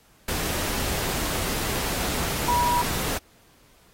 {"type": "tone in noise", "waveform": "sine", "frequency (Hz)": 968, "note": "B5", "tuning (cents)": -35, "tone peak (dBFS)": -20, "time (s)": [2.48, 2.82], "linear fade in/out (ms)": 5, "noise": "pink", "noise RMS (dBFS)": -28, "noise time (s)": [0.28, 3.18], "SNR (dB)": 5, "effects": ["pink hiss -58 dBFS RMS until 3.93 s", "AAC 48 kbps"]}